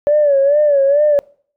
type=tone with vibrato; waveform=sine; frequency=573 Hz; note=D5; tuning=43 cents flat; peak=-8 dBFS; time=0.07-1.19 s; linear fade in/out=0 ms; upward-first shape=sine; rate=2.3 Hz; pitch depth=87 cents each way; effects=noise-tail reverb RT60 0.5 s tail -24 dB re dry + tanh soft clip ceiling -4 dBFS